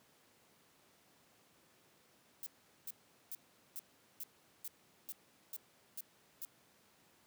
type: noise bursts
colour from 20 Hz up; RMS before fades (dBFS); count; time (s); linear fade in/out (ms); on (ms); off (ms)
violet; -44; 10; 2.43-6.45; 0; 33; 410
effects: pink hiss -68 dBFS RMS until 7.26 s + high-pass 150 Hz 12 dB/octave